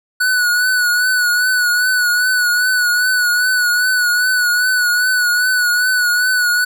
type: tone with vibrato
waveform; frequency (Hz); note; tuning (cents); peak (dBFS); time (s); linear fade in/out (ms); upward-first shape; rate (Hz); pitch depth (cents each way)
square; 1476; F#6; -5; -13; 0.2-6.65; 10; triangle; 2.5; 50
effects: none